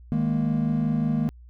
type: chord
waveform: triangle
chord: D# suspended fourth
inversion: none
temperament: equal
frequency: 155.56 / 207.7 / 233.1 Hz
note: D#3 / G#3 / A#3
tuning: 0 / 0 / 0 cents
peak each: -23 / -25 / -22 dBFS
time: 0.12-1.29 s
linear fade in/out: 0 ms
effects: tanh soft clip ceiling -12 dBFS + added 60 Hz sine -44 dBFS peak until 1.49 s